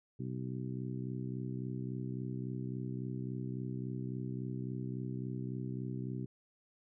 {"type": "harmonic tone", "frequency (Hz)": 63.6, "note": "C2", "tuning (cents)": -48, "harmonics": [2, 3, 4, 5, 6], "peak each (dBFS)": [-39, -43, -45, -47, -49], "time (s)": [0.19, 6.26], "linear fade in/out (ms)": 10, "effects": []}